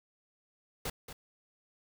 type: noise with echo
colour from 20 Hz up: pink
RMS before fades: -36 dBFS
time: 0.85-0.9 s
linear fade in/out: 5 ms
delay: 230 ms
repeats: 1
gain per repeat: -10 dB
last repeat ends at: 1.13 s
effects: none